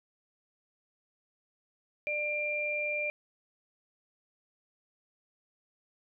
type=tone pair together; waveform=sine; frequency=595 / 2380 Hz; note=D5 / D7; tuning=+22 / +22 cents; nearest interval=2 octaves; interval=2400 cents; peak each=-35 / -31 dBFS; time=2.07-3.1 s; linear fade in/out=0 ms; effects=none